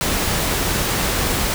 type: noise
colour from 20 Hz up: pink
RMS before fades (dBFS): -20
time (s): 0.01-1.54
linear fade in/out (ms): 0
effects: none